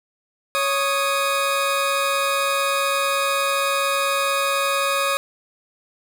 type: tone pair together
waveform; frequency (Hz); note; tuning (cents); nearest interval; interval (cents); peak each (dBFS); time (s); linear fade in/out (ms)
20% pulse; 554.4 / 1244.6; C#5 / D#6; 0 / 0; octave + major second; 1400; -17; 0.55-5.17; 0
effects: none